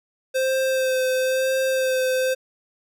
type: tone with vibrato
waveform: square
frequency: 521 Hz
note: C5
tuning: 7 cents flat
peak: -20 dBFS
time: 0.34-2.35 s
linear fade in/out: 20 ms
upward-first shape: sine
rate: 1 Hz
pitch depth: 19 cents each way
effects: none